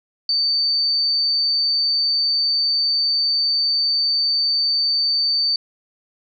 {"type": "tone", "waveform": "sine", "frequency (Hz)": 4575, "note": "D8", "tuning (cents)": -46, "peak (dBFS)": -16, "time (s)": [0.29, 5.56], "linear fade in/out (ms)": 2, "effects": []}